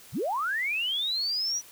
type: linear sweep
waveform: sine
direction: up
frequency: 65.3 to 5920 Hz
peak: -26 dBFS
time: 0.12-1.62 s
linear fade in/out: 50 ms
effects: white hiss -51 dBFS RMS until 1.71 s